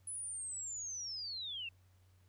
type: linear sweep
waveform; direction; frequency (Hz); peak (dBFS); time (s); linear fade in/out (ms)
sine; down; 10170 to 2637; -40; 0.07-1.69; 5
effects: added 92 Hz sine -64 dBFS peak until 2.28 s + pink hiss -75 dBFS RMS until 2.28 s